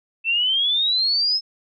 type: exponential sweep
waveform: sine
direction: up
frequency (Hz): 2644 to 5240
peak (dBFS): -17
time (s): 0.24-1.41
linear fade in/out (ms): 50
effects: none